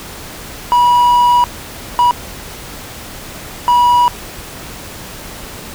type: tone bursts at uneven times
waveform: triangle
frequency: 971 Hz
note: B5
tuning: 30 cents flat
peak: -5 dBFS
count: 3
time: 0.72-1.44 / 1.99-2.11 / 3.68-4.08 s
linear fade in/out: 0 ms
effects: pink hiss -30 dBFS RMS until 5.74 s